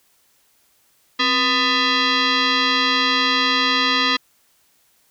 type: tone with frequency modulation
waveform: sine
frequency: 1016 Hz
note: B5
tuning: 49 cents sharp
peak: -15 dBFS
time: 1.19-4.17 s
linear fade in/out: 10 ms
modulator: 752 Hz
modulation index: 4.7
effects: white hiss -60 dBFS RMS until 5.1 s